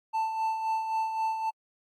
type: tone with tremolo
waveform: triangle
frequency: 886 Hz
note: A5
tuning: 12 cents sharp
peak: -23 dBFS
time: 0.13-1.51 s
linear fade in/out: 20 ms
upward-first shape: sine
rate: 3.8 Hz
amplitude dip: 50%
effects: AAC 64 kbps